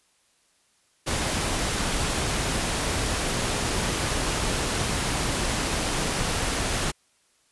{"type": "noise", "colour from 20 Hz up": "pink", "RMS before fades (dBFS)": -26, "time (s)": [1.06, 6.92], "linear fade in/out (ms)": 20, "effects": ["white hiss -65 dBFS RMS until 7.51 s", "resampled to 24000 Hz"]}